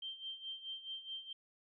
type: tone with tremolo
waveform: sine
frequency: 3143 Hz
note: G7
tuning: 4 cents sharp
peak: -40 dBFS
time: 0.02-1.33 s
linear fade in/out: 5 ms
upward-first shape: sine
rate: 4.7 Hz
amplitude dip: 75%
effects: none